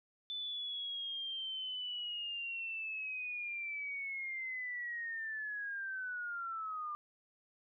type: linear sweep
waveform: sine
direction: down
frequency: 3520 to 1191 Hz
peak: -38 dBFS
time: 0.3-6.95 s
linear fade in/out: 0 ms
effects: none